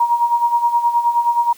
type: tone with tremolo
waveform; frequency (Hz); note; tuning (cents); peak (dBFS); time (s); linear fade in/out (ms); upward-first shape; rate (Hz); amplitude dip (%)
sine; 946; A#5; +25; -10; 0-1.53; 5; sine; 9.5; 70
effects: white hiss -46 dBFS RMS until 1.57 s